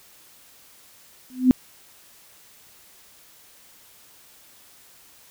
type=tone with exponential growth; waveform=sine; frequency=254.5 Hz; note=C4; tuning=48 cents flat; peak=-7 dBFS; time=1.3-1.51 s; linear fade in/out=0 ms; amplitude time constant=45 ms; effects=white hiss -52 dBFS RMS until 5.3 s